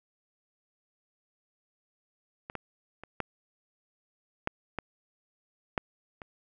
clicks, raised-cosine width 0.5 ms, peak -24 / -20 / -28 / -15 / -13 / -17 / -12 / -27 dBFS, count 8, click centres 2.499 / 2.553 / 3.036 / 3.203 / 4.474 / 4.787 / 5.778 / 6.218 s, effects none

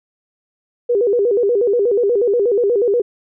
sine tone with vibrato, 440 Hz, A4, in tune, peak -12 dBFS, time 0.89-3.02 s, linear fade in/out 10 ms, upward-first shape square, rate 8.3 Hz, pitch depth 160 cents each way, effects none

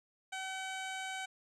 15% pulse tone, 761 Hz, F#5, 48 cents sharp, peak -32 dBFS, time 0.32-1.26 s, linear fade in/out 10 ms, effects resampled to 24000 Hz

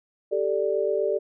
sine chord, G suspended second, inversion none, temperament equal, 392 / 440 / 587.3 Hz, G4 / A4 / D5, 0 / 0 / 0 cents, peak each -26 dBFS, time 0.31-1.19 s, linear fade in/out 20 ms, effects none

